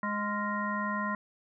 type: harmonic tone with a mistuned harmonic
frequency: 207.7 Hz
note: G#3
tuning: in tune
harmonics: 1 / 3 / 5 / 7 / 9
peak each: -34 / -41 / -33 / -39 / -37 dBFS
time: 0.03-1.15 s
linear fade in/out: 2 ms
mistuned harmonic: 7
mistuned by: -70 cents
effects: none